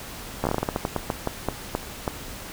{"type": "slowing click train", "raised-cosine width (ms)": 1, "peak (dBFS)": -9, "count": 17, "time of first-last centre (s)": [0.44, 2.078], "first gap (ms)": 13, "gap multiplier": 1.24, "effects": ["pink hiss -38 dBFS RMS until 2.52 s"]}